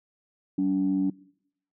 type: tone pair together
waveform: sine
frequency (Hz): 190.4 / 285.3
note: F#3 / C#4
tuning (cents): +50 / +50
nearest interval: perfect fifth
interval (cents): 700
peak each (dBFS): -27 / -22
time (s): 0.58-1.1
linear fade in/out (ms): 5
effects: noise-tail reverb RT60 0.7 s tail -22 dB re dry + tanh soft clip ceiling -16 dBFS